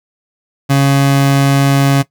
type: tone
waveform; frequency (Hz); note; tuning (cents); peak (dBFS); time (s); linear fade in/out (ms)
30% pulse; 138.59; C#3; 0; -5; 0.69-2.03; 20
effects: noise-tail reverb RT60 0.1 s tail -17 dB re dry